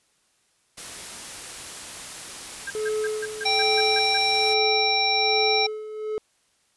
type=noise; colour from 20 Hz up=white; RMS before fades=-37 dBFS; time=0.77-4.54 s; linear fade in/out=10 ms
type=tone bursts; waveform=sine; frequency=1600 Hz; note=G6; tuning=35 cents sharp; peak=-28 dBFS; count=9; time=2.67-4.176 s; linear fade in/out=5 ms; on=34 ms; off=150 ms
type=tone with tremolo; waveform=triangle; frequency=430.2 Hz; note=A4; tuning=39 cents flat; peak=-21 dBFS; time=2.75-6.18 s; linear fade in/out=0 ms; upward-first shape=sine; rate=1.2 Hz; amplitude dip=70%
type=harmonic tone; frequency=784 Hz; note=G5; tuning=in tune; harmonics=1 / 3 / 5 / 7; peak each=-25 / -25 / -25 / -25 dBFS; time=3.45-5.67 s; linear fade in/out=10 ms
effects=white hiss -66 dBFS RMS until 6.76 s + resampled to 24000 Hz